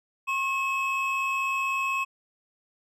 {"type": "tone pair together", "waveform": "triangle", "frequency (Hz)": [1081, 2575], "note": ["C#6", "E7"], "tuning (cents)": [-44, -41], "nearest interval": "octave + minor third", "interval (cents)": 1503, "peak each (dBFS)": -26, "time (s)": [0.27, 2.05], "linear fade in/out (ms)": 20, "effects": []}